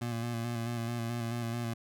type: tone with vibrato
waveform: 25% pulse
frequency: 117.3 Hz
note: A#2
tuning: 11 cents sharp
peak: -29 dBFS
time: 0.01-1.74 s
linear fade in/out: 10 ms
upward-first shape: square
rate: 4.6 Hz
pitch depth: 29 cents each way
effects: none